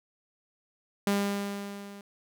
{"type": "tone with level ramp", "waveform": "sawtooth", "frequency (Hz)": 201, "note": "G3", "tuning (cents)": 44, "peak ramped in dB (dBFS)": [-19, -40], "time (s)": [1.07, 2.01], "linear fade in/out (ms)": 2, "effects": []}